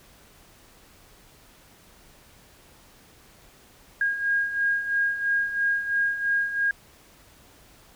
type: beating tone pair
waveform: sine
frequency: 1626 / 1629 Hz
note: G#6 / G#6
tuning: -37 / -34 cents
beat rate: 3 Hz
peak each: -29 / -23 dBFS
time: 4.01-6.71 s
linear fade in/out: 2 ms
effects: pink hiss -54 dBFS RMS until 7.95 s